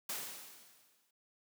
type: noise with exponential decay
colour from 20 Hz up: white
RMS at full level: -38 dBFS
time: 0.09-1.11 s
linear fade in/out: 5 ms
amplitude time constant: 220 ms
effects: high-pass 150 Hz 12 dB/octave